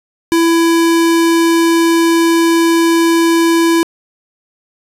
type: tone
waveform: square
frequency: 333.1 Hz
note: E4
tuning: 18 cents sharp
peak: -9 dBFS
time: 0.32-3.83 s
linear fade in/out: 0 ms
effects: resampled to 32000 Hz + 7-bit